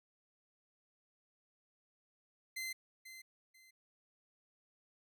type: tone with echo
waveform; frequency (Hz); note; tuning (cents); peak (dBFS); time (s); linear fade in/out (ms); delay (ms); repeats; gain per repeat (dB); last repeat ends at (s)
sawtooth; 2068; C7; -21; -36; 2.56-2.73; 10; 490; 2; -11; 3.71
effects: none